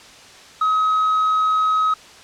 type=tone with hard clipping; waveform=triangle; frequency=1272 Hz; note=D#6; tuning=38 cents sharp; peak=-14 dBFS; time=0.61-1.94 s; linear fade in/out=5 ms; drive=1 dB; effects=white hiss -43 dBFS RMS until 2.23 s + low-pass 6000 Hz 12 dB/octave